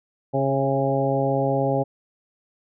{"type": "harmonic tone with a mistuned harmonic", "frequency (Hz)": 136.5, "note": "C#3", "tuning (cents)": -26, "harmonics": [1, 2, 3, 4, 5, 6], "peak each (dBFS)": [-25, -27, -27, -24, -28, -28], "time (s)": [0.33, 1.84], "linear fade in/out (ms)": 20, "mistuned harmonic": 5, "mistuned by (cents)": -20, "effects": []}